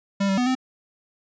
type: tone with pitch steps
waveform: square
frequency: 197.9 / 193.5 / 248 / 258 Hz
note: G3 / G3 / B3 / C4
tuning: +17 / -22 / +7 / -24 cents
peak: -20 dBFS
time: 0.2-0.552 s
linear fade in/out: 10 ms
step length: 88 ms
effects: resampled to 16000 Hz